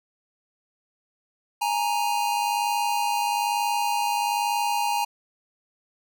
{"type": "tone pair together", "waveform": "square", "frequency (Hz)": [831.2, 932.3], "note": ["G#5", "A#5"], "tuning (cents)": [1, 0], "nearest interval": "major second", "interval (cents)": 199, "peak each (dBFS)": -26, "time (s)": [1.61, 5.05], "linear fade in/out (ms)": 10, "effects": []}